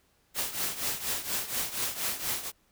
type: noise with tremolo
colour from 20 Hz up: white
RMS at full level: -29 dBFS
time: 0.34-2.52 s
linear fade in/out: 50 ms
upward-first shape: triangle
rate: 4.2 Hz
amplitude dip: 80%
effects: pink hiss -68 dBFS RMS until 2.71 s